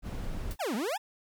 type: noise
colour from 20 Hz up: brown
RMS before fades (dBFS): -35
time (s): 0.02-0.56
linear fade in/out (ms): 50
type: noise with exponential decay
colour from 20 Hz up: white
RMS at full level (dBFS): -41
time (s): 0.51-0.6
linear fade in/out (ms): 0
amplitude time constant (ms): 18
type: exponential two-way sweep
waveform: 40% pulse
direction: down then up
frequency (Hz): 932.3 to 196.8 to 932.3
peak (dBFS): -29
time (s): 0.59-0.98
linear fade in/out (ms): 20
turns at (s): 0.75
effects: none